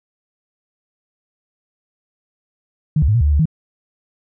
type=tone with pitch steps; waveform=sine; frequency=152.3 / 69.7 / 105.7 / 119.2 / 73.1 / 74.2 / 71.9 / 158.7 Hz; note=D#3 / C#2 / G#2 / A#2 / D2 / D2 / D2 / D#3; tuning=-37 / +10 / +31 / +39 / -7 / +18 / -36 / +35 cents; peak=-11 dBFS; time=2.96-3.456 s; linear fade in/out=5 ms; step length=62 ms; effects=none